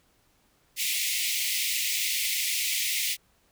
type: high-pass noise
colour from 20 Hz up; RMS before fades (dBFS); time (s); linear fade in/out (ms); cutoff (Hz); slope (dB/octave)
pink; -28; 0.76-3.17; 50; 2000; 96
effects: pink hiss -66 dBFS RMS until 3.51 s